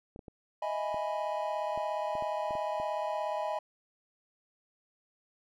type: clicks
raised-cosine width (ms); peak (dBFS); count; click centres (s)
2; -32; 10; 0.161 / 0.192 / 0.282 / 0.944 / 1.776 / 2.153 / 2.224 / 2.508 / 2.553 / 2.8
type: chord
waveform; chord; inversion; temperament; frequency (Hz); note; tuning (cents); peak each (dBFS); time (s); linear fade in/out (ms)
triangle; E major seventh; third; equal; 622.3 / 659.3 / 830.6 / 987.8; D#5 / E5 / G#5 / B5; 0 / 0 / 0 / 0; -33 / -38 / -34 / -36; 0.62-3.59; 5
effects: none